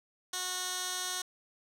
15% pulse tone with band-pass filter, 366.1 Hz, F#4, 18 cents flat, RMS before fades -36 dBFS, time 0.33-1.22 s, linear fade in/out 5 ms, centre 6600 Hz, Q 0.93, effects none

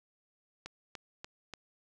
click train, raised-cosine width 0.2 ms, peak -25 dBFS, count 4, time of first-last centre 0.66-1.537 s, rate 3.42 Hz, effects none

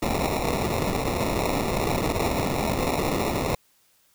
white noise with sample-and-hold, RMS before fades -25 dBFS, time 0.02-3.55 s, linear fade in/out 5 ms, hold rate 1575 Hz, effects white hiss -63 dBFS RMS until 4.14 s

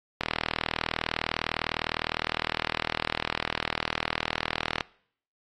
click train, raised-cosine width 0.3 ms, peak -10 dBFS, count 184, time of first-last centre 0.21-4.808 s, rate 39.8 Hz, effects noise-tail reverb RT60 0.6 s tail -22 dB re dry + AAC 32 kbps

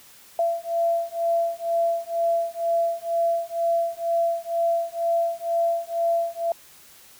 sine beating tone pair, 674 / 676.1 Hz, E5 / E5, +38 / +44 cents, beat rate 2.1 Hz, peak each -24 dBFS, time 0.39-6.52 s, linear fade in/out 2 ms, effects white hiss -50 dBFS RMS until 7.19 s

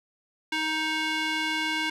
square tone with band-pass filter, 313.6 Hz, D#4, 14 cents sharp, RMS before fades -28 dBFS, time 0.52-1.9 s, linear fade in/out 5 ms, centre 2400 Hz, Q 1.3, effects none

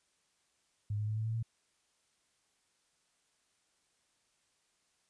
sine tone with pitch steps, 103.83 / 105.83 / 107.86 / 109.94 / 112.06 / 114.21 Hz, G#2 / G#2 / A2 / A2 / A2 / A#2, 0 / +33 / -34 / -1 / +32 / -35 cents, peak -32 dBFS, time 0.9-1.428 s, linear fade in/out 5 ms, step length 88 ms, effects white hiss -75 dBFS RMS until 5.09 s + resampled to 22050 Hz

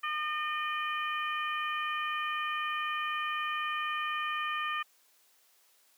harmonic tone, 608 Hz, D#5, 40 cents flat, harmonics 2 / 3 / 4 / 5, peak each -33 / -37 / -39 / -41 dBFS, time 0.03-4.83 s, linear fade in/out 10 ms, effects white hiss -66 dBFS RMS until 5.97 s + high-pass 400 Hz 12 dB/octave

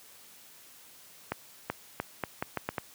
accelerating click train, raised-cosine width 0.5 ms, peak -15 dBFS, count 8, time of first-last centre 1.32-2.782 s, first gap 380 ms, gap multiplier 0.79, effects white hiss -54 dBFS RMS until 2.94 s + high-pass 80 Hz 12 dB/octave

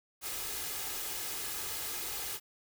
white noise with comb filter, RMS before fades -38 dBFS, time 0.21-2.4 s, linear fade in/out 50 ms, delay 2.4 ms, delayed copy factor +0.5, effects none

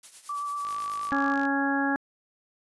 blue noise with tremolo, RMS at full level -42 dBFS, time 0.03-1.11 s, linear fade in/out 5 ms, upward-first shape triangle, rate 9.1 Hz, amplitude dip 75%
sine tone with vibrato, 1157 Hz, D6, 26 cents flat, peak -29 dBFS, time 0.29-1.34 s, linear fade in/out 5 ms, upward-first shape triangle, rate 8.4 Hz, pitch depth 16 cents each way
click train, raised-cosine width 0.2 ms, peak -26 dBFS, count 43, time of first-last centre 0.65-1.453 s, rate 52.3 Hz
harmonic tone, 277.2 Hz, C#4, in tune, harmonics 1 / 2 / 3 / 4 / 5 / 6, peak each -26 / -36 / -30 / -38 / -35 / -29 dBFS, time 1.12-1.96 s, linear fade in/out 0 ms
effects resampled to 24000 Hz

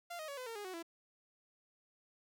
sawtooth tone with pitch steps, 693 / 624.6 / 562.9 / 507.3 / 457.2 / 412.1 / 371.4 / 334.7 Hz, F5 / D#5 / C#5 / B4 / A#4 / G#4 / F#4 / E4, -14 / +7 / +26 / +46 / -34 / -13 / +7 / +26 cents, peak -39 dBFS, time 0.1-0.828 s, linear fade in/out 10 ms, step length 91 ms, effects none

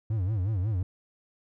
triangle tone with vibrato, 100 Hz, G2, 35 cents sharp, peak -23 dBFS, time 0.1-0.83 s, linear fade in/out 5 ms, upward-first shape sine, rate 5.5 Hz, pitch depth 210 cents each way, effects none

